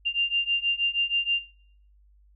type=beating tone pair; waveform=sine; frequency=2787 / 2793.3 Hz; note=F7 / F7; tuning=-4 / 0 cents; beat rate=6.3 Hz; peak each=-26 dBFS; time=0.05-1.4 s; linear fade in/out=20 ms; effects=noise-tail reverb RT60 0.6 s tail -19 dB re dry + added 50 Hz sine -55 dBFS peak until 2.35 s